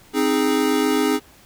square chord, Ab major, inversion first, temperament equal with one note detuned, 263.6 / 311.1 / 415.3 Hz, C4 / Eb4 / Ab4, +13 / 0 / 0 cents, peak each -22 dBFS, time 0.13-1.2 s, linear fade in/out 50 ms, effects pink hiss -50 dBFS RMS until 1.45 s

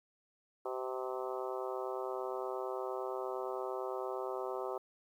harmonic tone with a mistuned harmonic, 128.7 Hz, C3, 28 cents flat, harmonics 3 / 4 / 5 / 6 / 7 / 8 / 9 / 10, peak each -40 / -42 / -44 / -46 / -47 / -48 / -49 / -50 dBFS, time 0.65-4.78 s, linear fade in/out 5 ms, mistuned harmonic 8, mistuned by +18 cents, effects 11-bit

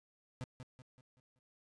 35% pulse tone with echo, 127.7 Hz, C3, 42 cents flat, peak -38 dBFS, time 0.41-0.44 s, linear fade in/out 0 ms, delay 190 ms, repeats 5, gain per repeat -7 dB, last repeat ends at 1.39 s, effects resampled to 22050 Hz

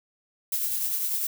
violet noise with tremolo, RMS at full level -26 dBFS, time 0.52-1.27 s, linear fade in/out 5 ms, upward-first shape triangle, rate 10 Hz, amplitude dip 40%, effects none

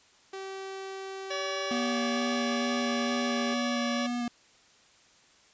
sawtooth tone with pitch glide, 385.6 to 401.5 Hz, G4 to G4, -28 to +41 cents, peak -33 dBFS, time 0.33-3.54 s, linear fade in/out 5 ms, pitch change +69 cents, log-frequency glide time 1.32-2.55 s
harmonic tone, 570 Hz, C#5, 48 cents sharp, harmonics 1 / 2 / 3 / 4 / 5 / 6 / 7 / 9 / 10, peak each -35 / -38 / -40 / -41 / -42 / -43 / -43 / -45 / -45 dBFS, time 1.3-4.07 s, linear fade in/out 10 ms
square tone with vibrato, 240.6 Hz, B3, 45 cents flat, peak -30 dBFS, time 1.71-4.28 s, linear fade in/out 2 ms, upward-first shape square, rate 2.2 Hz, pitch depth 11 cents each way
effects white hiss -60 dBFS RMS until 5.53 s + resampled to 16000 Hz

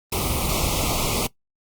pink band-stop noise, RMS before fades -23 dBFS, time 0.12-1.27 s, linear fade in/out 5 ms, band 1300 to 2100 Hz, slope 96 dB/octave, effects noise-tail reverb RT60 0.1 s tail -19 dB re dry + Opus 32 kbps

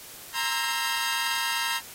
15% pulse chord, C dominant seventh, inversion third, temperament equal with one note detuned, 932.3 / 1046.5 / 1318.5 / 1609.3 Hz, Bb5 / C6 / E6 / G6, 0 / 0 / 0 / +45 cents, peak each -22 / -28 / -28 / -24 dBFS, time 0.33-1.81 s, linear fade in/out 50 ms, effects white hiss -44 dBFS RMS until 1.94 s + AAC 48 kbps

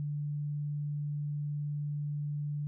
sine tone, 146.83 Hz, D3, in tune, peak -32 dBFS, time 0-2.67 s, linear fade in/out 0 ms, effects none

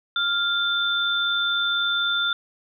sine tone pair together, 1396.9 / 3548 Hz, F6 / A7, 0 / +14 cents, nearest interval octave + major third, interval 1614 cents, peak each -23 dBFS, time 0.16-2.33 s, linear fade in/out 2 ms, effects none

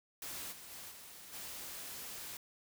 white noise with level steps, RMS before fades -44 / -52 / -49 / -53 / -46 dBFS, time 0.22-2.37 s, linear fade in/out 2 ms, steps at 0.51 / 0.7 / 0.9 / 1.32 s, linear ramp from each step 20 ms, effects none

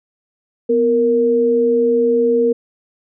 sine tone pair together, 246.9 / 466.1 Hz, B3 / A#4, 0 / 0 cents, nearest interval major seventh, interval 1100 cents, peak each -19 / -12 dBFS, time 0.69-2.53 s, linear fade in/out 10 ms, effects none

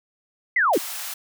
sine linear sweep, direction down, 2093 to 247.8 Hz, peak -16 dBFS, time 0.56-0.78 s, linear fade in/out 5 ms
white high-pass noise, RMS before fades -32 dBFS, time 0.73-1.14 s, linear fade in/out 5 ms, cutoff 650 Hz, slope 48 dB/octave
effects none

